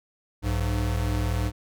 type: tone pair together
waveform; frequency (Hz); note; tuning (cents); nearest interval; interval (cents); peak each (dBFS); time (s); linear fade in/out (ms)
square; 60.3 / 101.41; B1 / G#2; -41 / -41; major sixth; 900; -27; 0.42-1.52; 50
effects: none